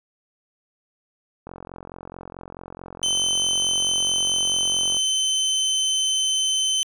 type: click train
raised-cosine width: 1 ms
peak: -23 dBFS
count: 157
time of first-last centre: 1.47-4.968 s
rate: 44.6 Hz
type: tone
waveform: 25% pulse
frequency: 3069 Hz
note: G7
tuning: 37 cents flat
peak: -16 dBFS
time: 3.03-6.83 s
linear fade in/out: 0 ms
effects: resampled to 32000 Hz